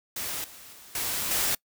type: noise with level steps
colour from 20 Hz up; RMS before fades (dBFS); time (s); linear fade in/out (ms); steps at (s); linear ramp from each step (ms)
white; -33 / -47 / -49 / -30 / -26; 0.16-1.55; 5; 0.44 / 0.73 / 0.95 / 1.31; 2
effects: noise-tail reverb RT60 0.1 s tail -25 dB re dry